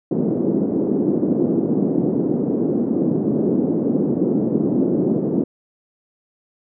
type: band-pass noise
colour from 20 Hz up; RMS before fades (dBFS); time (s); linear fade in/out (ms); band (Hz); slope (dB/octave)
white; -19; 0.11-5.44; 5; 180 to 360; 24
effects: none